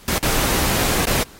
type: noise with dropouts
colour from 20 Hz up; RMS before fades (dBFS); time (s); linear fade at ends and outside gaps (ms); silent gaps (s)
pink; -20; 0.08-1.23; 1; 0.181-0.228 / 1.055-1.07
effects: pink hiss -45 dBFS RMS until 1.39 s + AAC 48 kbps